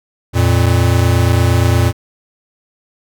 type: tone pair together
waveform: square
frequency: 87.31 / 115.91 Hz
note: F2 / A#2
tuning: 0 / -9 cents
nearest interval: perfect fourth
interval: 491 cents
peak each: -13 dBFS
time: 0.33-1.93 s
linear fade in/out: 50 ms
effects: none